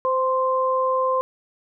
sine tone pair together, 518 / 1044.7 Hz, C5 / C6, -17 / -3 cents, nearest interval octave, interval 1214 cents, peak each -21 dBFS, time 0.05-1.21 s, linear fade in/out 0 ms, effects none

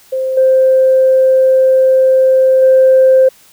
sine tone with level steps, 523.3 Hz, C5, in tune, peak -13 / -5 / -3 dBFS, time 0.12-3.29 s, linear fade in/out 10 ms, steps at 0.37 / 2.62 s, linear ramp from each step 5 ms, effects tanh soft clip ceiling 0 dBFS + white hiss -45 dBFS RMS until 3.52 s

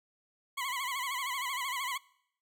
20% pulse tone with vibrato, 1046.5 Hz, C6, in tune, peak -28 dBFS, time 0.57-1.98 s, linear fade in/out 10 ms, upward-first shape sine, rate 13 Hz, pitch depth 120 cents each way, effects noise-tail reverb RT60 0.7 s tail -23 dB re dry

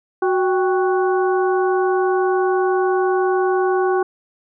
harmonic tone with a mistuned harmonic, 370 Hz, F#4, in tune, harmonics 1 / 2 / 3 / 4, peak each -16 / -22 / -26 / -28 dBFS, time 0.22-4.03 s, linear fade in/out 5 ms, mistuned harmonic 2, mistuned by +100 cents, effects none

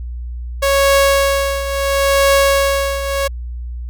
sawtooth tone with tremolo, 553 Hz, C#5, 4 cents flat, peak -5 dBFS, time 0.62-3.28 s, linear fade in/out 10 ms, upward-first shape triangle, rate 0.73 Hz, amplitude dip 75%, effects added 60 Hz sine -23 dBFS peak until 3.89 s

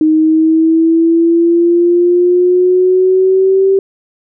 sine exponential sweep, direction up, 310.9 to 389.1 Hz, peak -6 dBFS, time 0.01-3.79 s, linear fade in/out 2 ms, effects none

